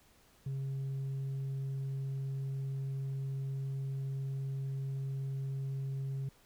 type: tone with tanh clipping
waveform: sine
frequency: 135.6 Hz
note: C#3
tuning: 38 cents flat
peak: -35 dBFS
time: 0.46-6.29 s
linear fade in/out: 5 ms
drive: 2 dB
effects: pink hiss -65 dBFS RMS until 6.45 s